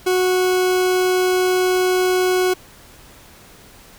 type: tone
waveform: 40% pulse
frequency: 367.7 Hz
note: F#4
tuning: 11 cents flat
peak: -14 dBFS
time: 0.06-2.54 s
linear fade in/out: 10 ms
effects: pink hiss -45 dBFS RMS until 3.98 s